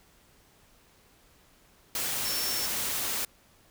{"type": "tone in noise", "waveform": "sine", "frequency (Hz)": 5420, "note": "E8", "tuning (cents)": 47, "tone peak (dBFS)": -33, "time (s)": [2.25, 2.66], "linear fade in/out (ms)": 2, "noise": "white", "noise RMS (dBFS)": -31, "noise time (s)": [1.95, 3.25], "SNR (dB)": -5, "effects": ["pink hiss -61 dBFS RMS until 3.7 s"]}